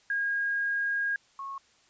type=tone pair in turn; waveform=sine; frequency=1630 / 1095.2 Hz; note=G#6 / C#6; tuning=-33 / -21 cents; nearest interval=perfect fifth; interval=688 cents; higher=first; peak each=-26 / -35 dBFS; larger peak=first; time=0.1-1.16 / 1.39-1.58 s; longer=first; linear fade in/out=2 ms; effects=white hiss -63 dBFS RMS until 1.89 s + resampled to 16000 Hz